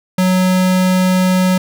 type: tone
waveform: square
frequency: 184.7 Hz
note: F#3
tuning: 3 cents flat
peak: -11 dBFS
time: 0.18-1.58 s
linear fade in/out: 5 ms
effects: none